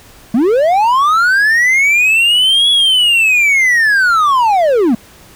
triangle linear two-way sweep, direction up then down, 207.7 to 3390 to 207.7 Hz, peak -6 dBFS, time 0.34-4.95 s, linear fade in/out 5 ms, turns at 2.7 s, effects pink hiss -41 dBFS RMS until 5.35 s

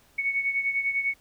sine beating tone pair, 2217 / 2227 Hz, C#7 / C#7, 0 / +7 cents, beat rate 10 Hz, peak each -25 / -31 dBFS, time 0.18-1.14 s, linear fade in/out 10 ms, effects pink hiss -60 dBFS RMS until 1.2 s

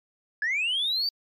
sine linear sweep, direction up, 1661.2 to 4671 Hz, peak -22 dBFS, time 0.42-1.09 s, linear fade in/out 2 ms, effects tanh soft clip ceiling -21 dBFS + MP3 96 kbps

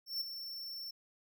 square tone with ADSR envelope, 5410 Hz, E8, 44 cents sharp, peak -33 dBFS, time 0.06-0.91 s, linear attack 150 ms, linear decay 10 ms, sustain -9 dB, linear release 8 ms, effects none

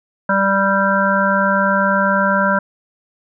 harmonic tone, 196 Hz, G3, in tune, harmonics 1 / 3 / 5 / 7 / 8, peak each -19 / -19 / -19 / -19 / -19 dBFS, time 0.29-2.59 s, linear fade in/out 5 ms, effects none

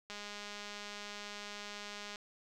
click train, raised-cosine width 0.2 ms, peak -28 dBFS, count 425, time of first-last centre 0.1-2.158 s, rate 206 Hz, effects none

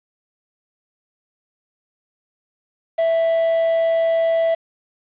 triangle tone, 659.3 Hz, E5, in tune, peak -13 dBFS, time 2.98-4.55 s, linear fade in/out 10 ms, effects resampled to 8000 Hz + 7-bit

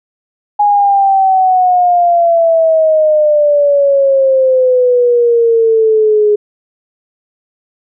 sine exponential sweep, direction down, 830.6 to 415.3 Hz, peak -6 dBFS, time 0.59-6.36 s, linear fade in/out 10 ms, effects none

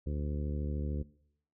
harmonic tone, 73.42 Hz, D2, in tune, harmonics 1 / 2 / 3 / 4 / 5 / 6 / 7, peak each -33 / -39 / -43 / -45 / -47 / -49 / -50 dBFS, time 0.06-1.03 s, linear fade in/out 10 ms, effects noise-tail reverb RT60 0.7 s tail -21 dB re dry

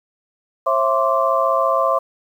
sine tone cluster, 538 / 664 / 1048 / 1163 Hz, C5 / E5 / C6 / D6, +48 / +12 / +2 / -17 cents, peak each -20 dBFS, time 0.66-1.99 s, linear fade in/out 10 ms, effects 8-bit

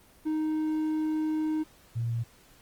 triangle / sine tone pair in turn, 311.1 / 116.53 Hz, D#4 / A#2, 0 / 0 cents, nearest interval octave + perfect fourth, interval 1700 cents, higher first, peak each -24 / -27 dBFS, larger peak first, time 0.25-1.64 / 1.95-2.24 s, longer first, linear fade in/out 20 ms, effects pink hiss -58 dBFS RMS until 2.61 s + Opus 24 kbps

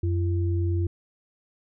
sine tone pair together, 90.17 / 340 Hz, F#2 / F4, -44 / -46 cents, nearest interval octave + major seventh, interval 2298 cents, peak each -22 / -31 dBFS, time 0.03-0.87 s, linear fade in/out 5 ms, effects none

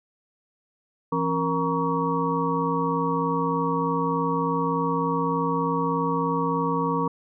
sine tone cluster, 167.5 / 270.8 / 467.6 / 943 / 1126 Hz, E3 / C#4 / A#4 / A#5 / C#6, +28 / -40 / +5 / +20 / +27 cents, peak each -28 dBFS, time 1.12-7.08 s, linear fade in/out 5 ms, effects none

